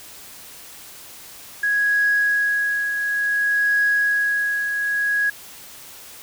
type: tone with tremolo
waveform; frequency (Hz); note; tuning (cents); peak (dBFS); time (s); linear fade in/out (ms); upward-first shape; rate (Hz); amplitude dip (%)
sine; 1661.2; G#6; 0; -14; 1.63-5.3; 5; triangle; 0.57; 55
effects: tanh soft clip ceiling -10 dBFS + white hiss -41 dBFS RMS until 6.22 s